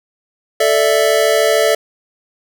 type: chord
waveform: square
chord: A suspended fourth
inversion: none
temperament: just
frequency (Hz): 440 / 586.7 / 660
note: A4 / D5 / E5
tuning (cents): 0 / -2 / +2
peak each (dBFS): -16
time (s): 0.6-1.75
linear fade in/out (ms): 5
effects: none